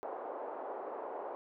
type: band-pass noise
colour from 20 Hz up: white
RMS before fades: -42 dBFS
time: 0.03-1.35 s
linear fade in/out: 0 ms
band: 400 to 860 Hz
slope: 24 dB/octave
effects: none